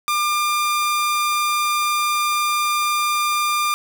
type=tone; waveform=sawtooth; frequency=1198 Hz; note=D6; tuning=34 cents sharp; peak=-14 dBFS; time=0.08-3.74 s; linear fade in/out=0 ms; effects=none